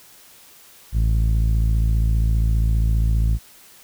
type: tone with low-pass filter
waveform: sawtooth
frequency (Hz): 55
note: A1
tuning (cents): 0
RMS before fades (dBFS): -18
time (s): 0.92-3.39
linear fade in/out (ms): 50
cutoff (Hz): 120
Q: 0.91
effects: white hiss -48 dBFS RMS until 3.83 s